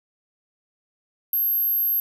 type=tone; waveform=sine; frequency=12544 Hz; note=G9; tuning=in tune; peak=-19 dBFS; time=1.33-2 s; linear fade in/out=2 ms; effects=10-bit